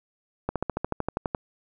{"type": "slowing click train", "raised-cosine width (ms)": 1, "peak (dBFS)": -12, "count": 12, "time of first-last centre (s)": [0.49, 1.348], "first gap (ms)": 67, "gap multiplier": 1.03, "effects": []}